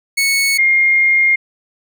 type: tone pair in turn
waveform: sawtooth / sine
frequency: 2208 / 2126 Hz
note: C#7 / C7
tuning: -7 / +27 cents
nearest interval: minor second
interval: 66 cents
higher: first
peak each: -9 dBFS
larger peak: neither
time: 0.17-0.58 / 0.58-1.36 s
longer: second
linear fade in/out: 10 ms
effects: none